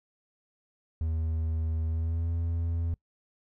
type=tone with pitch glide; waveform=triangle; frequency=80.3 to 83.81 Hz; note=E2 to E2; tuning=-45 to +29 cents; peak=-25 dBFS; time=1.01-2.94 s; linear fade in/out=0 ms; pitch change=+74 cents; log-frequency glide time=1.86-2.3 s; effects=noise-tail reverb RT60 0.1 s tail -24 dB re dry